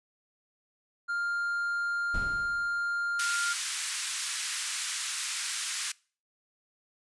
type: tone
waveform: triangle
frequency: 1400 Hz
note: F6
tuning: 4 cents sharp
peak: -27 dBFS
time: 1.08-3.54 s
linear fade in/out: 20 ms
type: noise with exponential decay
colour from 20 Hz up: brown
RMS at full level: -32 dBFS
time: 2.14-2.88 s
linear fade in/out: 5 ms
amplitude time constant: 160 ms
type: band-pass noise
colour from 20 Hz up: white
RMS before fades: -34 dBFS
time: 3.19-5.92 s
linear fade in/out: 5 ms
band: 1300 to 9700 Hz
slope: 24 dB/octave
effects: noise-tail reverb RT60 0.4 s tail -24 dB re dry + resampled to 24000 Hz